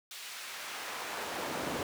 brown noise with high-pass filter sweep, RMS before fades -39 dBFS, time 0.11-1.83 s, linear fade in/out 2 ms, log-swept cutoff 3100 to 290 Hz, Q 0.72, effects none

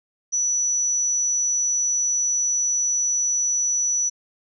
sine tone, 5920 Hz, F#8, in tune, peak -19 dBFS, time 0.32-4.1 s, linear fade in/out 20 ms, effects none

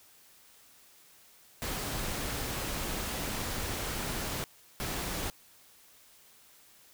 pink noise bursts at uneven times, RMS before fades -35 dBFS, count 2, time 1.62-4.44 / 4.8-5.3 s, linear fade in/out 0 ms, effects white hiss -59 dBFS RMS until 6.93 s

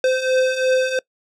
square beating tone pair, 514 / 516.9 Hz, C5 / C5, -31 / -21 cents, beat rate 2.9 Hz, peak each -23 / -18 dBFS, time 0.04-0.99 s, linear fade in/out 2 ms, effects noise-tail reverb RT60 0.1 s tail -24 dB re dry + low-pass 6000 Hz 12 dB/octave

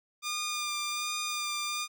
10% pulse tone with vibrato, 1205 Hz, D6, 44 cents sharp, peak -23 dBFS, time 0.22-1.88 s, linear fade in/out 50 ms, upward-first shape sine, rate 1.3 Hz, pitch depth 19 cents each way, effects none

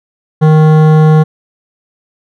triangle tone with hard clipping, 155.5 Hz, D#3, 1 cent flat, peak -5 dBFS, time 0.41-1.24 s, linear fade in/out 20 ms, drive 18 dB, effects none

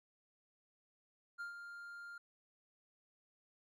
triangle tone with ADSR envelope, 1400 Hz, F6, 4 cents sharp, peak -39 dBFS, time 1.38-2.18 s, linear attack 27 ms, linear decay 120 ms, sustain -7 dB, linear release 4 ms, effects none

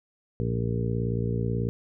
harmonic tone with a mistuned harmonic, 58.27 Hz, A#1, in tune, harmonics 1 / 2 / 3 / 4 / 5 / 6 / 7 / 8, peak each -36 / -27 / -32 / -35 / -40 / -42 / -35 / -36 dBFS, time 0.4-1.69 s, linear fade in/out 0 ms, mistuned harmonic 1, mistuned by +110 cents, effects none

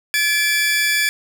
sawtooth tone pair together, 1713.5 / 2336 Hz, A6 / D7, -46 / -10 cents, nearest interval perfect fourth, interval 536 cents, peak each -15 dBFS, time 0.14-1.09 s, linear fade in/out 0 ms, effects none

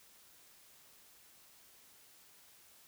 silence, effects white hiss -62 dBFS RMS until 2.87 s

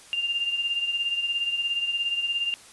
sine beating tone pair, 2794 / 2811 Hz, F7 / F7, 0 / +11 cents, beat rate 17 Hz, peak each -25 / -32 dBFS, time 0.13-2.54 s, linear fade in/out 0 ms, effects white hiss -49 dBFS RMS until 2.72 s + resampled to 24000 Hz

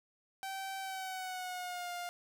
sawtooth tone with pitch glide, 773 to 704.8 Hz, G5 to F5, -24 to +16 cents, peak -35 dBFS, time 0.43-2.09 s, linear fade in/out 0 ms, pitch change -160 cents, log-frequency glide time 0.8-1.92 s, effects none

